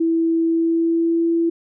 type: tone with pitch glide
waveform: sine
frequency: 329.3 to 334.3 Hz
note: E4 to E4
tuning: -2 to +24 cents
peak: -15 dBFS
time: 0-1.5 s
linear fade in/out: 10 ms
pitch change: +26 cents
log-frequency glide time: 0.44-1.27 s
effects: none